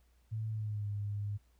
sine tone with pitch glide, 110 to 102.63 Hz, A2 to G#2, 0 to -20 cents, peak -34 dBFS, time 0.31-1.38 s, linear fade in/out 20 ms, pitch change -120 cents, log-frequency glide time 0.5-0.87 s, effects added 60 Hz sine -65 dBFS peak until 1.59 s + pink hiss -75 dBFS RMS until 1.59 s

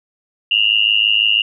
sine tone with amplitude modulation, 2822 Hz, F7, 17 cents sharp, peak -7 dBFS, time 0.51-1.42 s, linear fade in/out 5 ms, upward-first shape sine, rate 106 Hz, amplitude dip 100%, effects none

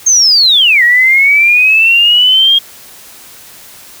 sine linear two-way sweep, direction down then up, 6470 to 1885 to 3258 Hz, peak -4 dBFS, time 0.06-2.59 s, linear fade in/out 10 ms, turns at 0.83 s, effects white hiss -35 dBFS RMS until 4 s

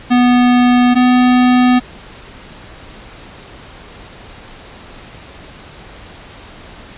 square tone pair in turn, 246.2 / 249.5 Hz, B3 / B3, -5 / +18 cents, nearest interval unison, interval 23 cents, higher second, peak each -8 dBFS, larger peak neither, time 0.1-0.95 / 0.95-1.8 s, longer neither, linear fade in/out 20 ms, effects pink hiss -36 dBFS RMS until 6.97 s + resampled to 8000 Hz

